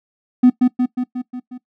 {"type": "tone with echo", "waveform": "triangle", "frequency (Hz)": 250, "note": "B3", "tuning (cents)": 21, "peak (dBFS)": -3, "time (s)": [0.43, 0.5], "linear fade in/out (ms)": 10, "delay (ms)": 180, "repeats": 6, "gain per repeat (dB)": -4, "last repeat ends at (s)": 1.58, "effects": ["noise-tail reverb RT60 0.1 s tail -19 dB re dry", "tanh soft clip ceiling -2 dBFS"]}